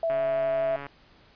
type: tone with vibrato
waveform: sine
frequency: 659.3 Hz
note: E5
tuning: in tune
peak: -23 dBFS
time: 0.03-0.76 s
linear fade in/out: 2 ms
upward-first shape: triangle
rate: 12 Hz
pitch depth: 11 cents each way
type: click train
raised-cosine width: 0.5 ms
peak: -23 dBFS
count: 109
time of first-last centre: 0.1-0.866 s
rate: 141 Hz
effects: pink hiss -57 dBFS RMS until 1.35 s + resampled to 11025 Hz